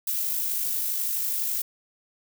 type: noise with amplitude modulation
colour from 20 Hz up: violet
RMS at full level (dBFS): -26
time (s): 0.07-1.62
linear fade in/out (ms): 5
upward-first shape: sine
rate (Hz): 52.1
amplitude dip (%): 30
effects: none